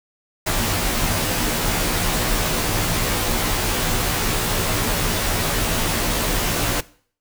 pink noise with comb filter, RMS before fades -21 dBFS, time 0.46-6.81 s, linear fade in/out 10 ms, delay 15 ms, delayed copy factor -0.95, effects noise-tail reverb RT60 0.5 s tail -20 dB re dry

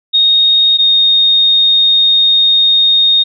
sine tone pair in turn, 3721 / 3700 Hz, A#7 / A#7, -4 / -14 cents, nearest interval unison, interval 10 cents, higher first, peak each -6 dBFS, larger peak neither, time 0.13-0.78 / 0.78-3.24 s, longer second, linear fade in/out 20 ms, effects none

